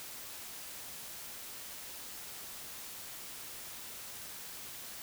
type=silence; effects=white hiss -46 dBFS RMS until 5.02 s